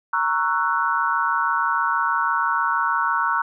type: chord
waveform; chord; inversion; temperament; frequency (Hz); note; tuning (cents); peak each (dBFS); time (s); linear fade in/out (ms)
sine; F# dominant seventh; first; equal with one note detuned; 932.3 / 1108.7 / 1333.8 / 1480; A#5 / C#6 / E6 / F#6; 0 / 0 / +20 / 0; -24; 0.13-3.42; 5
effects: none